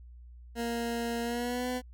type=tone with pitch glide; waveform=20% pulse; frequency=234.1 to 250.9 Hz; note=A#3 to B3; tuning=+8 to +28 cents; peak=-26 dBFS; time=0.55-1.82 s; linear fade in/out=50 ms; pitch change=+120 cents; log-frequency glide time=1.22-1.69 s; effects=added 60 Hz sine -47 dBFS peak until 1.93 s